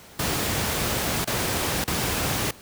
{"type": "noise with dropouts", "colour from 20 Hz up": "pink", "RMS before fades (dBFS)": -25, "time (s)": [0.19, 2.51], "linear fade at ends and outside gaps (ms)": 5, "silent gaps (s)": [[1.246, 1.273], [1.842, 1.876]], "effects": ["pink hiss -47 dBFS RMS until 2.61 s", "high-pass 60 Hz 12 dB/octave"]}